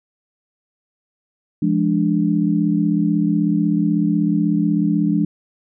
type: chord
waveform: sine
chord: D diminished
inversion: first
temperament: equal with one note detuned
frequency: 171.52 / 207.7 / 293.7 Hz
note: F3 / Ab3 / D4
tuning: -31 / 0 / 0 cents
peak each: -19 dBFS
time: 1.62-5.25 s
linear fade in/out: 5 ms
effects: none